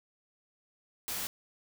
white noise, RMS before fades -36 dBFS, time 1.08-1.27 s, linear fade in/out 0 ms, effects none

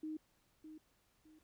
sine tone with echo, 311.1 Hz, D#4, in tune, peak -40 dBFS, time 0.03-0.17 s, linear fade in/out 5 ms, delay 610 ms, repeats 2, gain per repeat -10 dB, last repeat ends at 1.39 s, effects pink hiss -75 dBFS RMS until 1.43 s

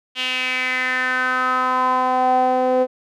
sawtooth tone with band-pass filter sweep, 255.3 Hz, C4, 42 cents flat, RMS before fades -19 dBFS, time 0.15-2.87 s, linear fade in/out 50 ms, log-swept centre 3000 to 550 Hz, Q 4.9, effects none

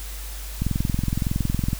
click train, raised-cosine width 5 ms, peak -10 dBFS, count 25, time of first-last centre 0.62-1.731 s, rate 21.6 Hz, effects added 50 Hz sine -32 dBFS peak until 1.79 s + white hiss -39 dBFS RMS until 1.79 s

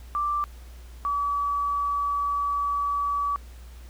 sine tone pair in turn, 1174.7 / 1144.6 Hz, D6 / D6, 0 / -45 cents, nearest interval unison, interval 45 cents, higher first, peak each -23 dBFS, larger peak neither, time 0.15-0.44 / 1.05-3.36 s, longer second, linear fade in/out 0 ms, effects added 60 Hz sine -41 dBFS peak until 3.89 s + pink hiss -54 dBFS RMS until 3.89 s

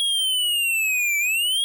square linear two-way sweep, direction down then up, 3322 to 2303 to 3322 Hz, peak -20 dBFS, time 0-1.64 s, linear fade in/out 0 ms, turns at 1.18 s, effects none

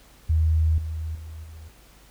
sine tone with level steps, 79.5 Hz, D#2, 38 cents sharp, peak -17 / -27 / -35 / -39 dBFS, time 0.29-1.69 s, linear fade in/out 10 ms, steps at 0.78 / 1.15 / 1.44 s, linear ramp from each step 2 ms, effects added 50 Hz sine -54 dBFS peak until 2.1 s + pink hiss -54 dBFS RMS until 2.1 s

